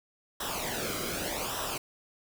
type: noise with flanger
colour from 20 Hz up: pink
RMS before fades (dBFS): -34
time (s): 0.4-1.78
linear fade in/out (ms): 5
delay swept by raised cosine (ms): 0.44 to 1.14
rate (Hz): 0.84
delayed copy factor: -0.7
effects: none